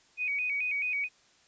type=tone with vibrato; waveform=sine; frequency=2372 Hz; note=D7; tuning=17 cents sharp; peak=-28 dBFS; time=0.17-1.09 s; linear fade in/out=50 ms; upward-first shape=square; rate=4.6 Hz; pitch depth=85 cents each way; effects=white hiss -63 dBFS RMS until 1.47 s + resampled to 16000 Hz